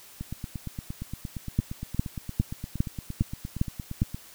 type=two click trains; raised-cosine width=5 ms; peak=-21 / -10 dBFS; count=35 / 7; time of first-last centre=0.21-4.145 / 1.59-4.019 s; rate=8.64 / 2.47 Hz; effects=white hiss -50 dBFS RMS until 4.34 s